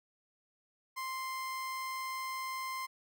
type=tone; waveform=30% pulse; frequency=1046.5 Hz; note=C6; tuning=in tune; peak=-34 dBFS; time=0.96-2.87 s; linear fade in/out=20 ms; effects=none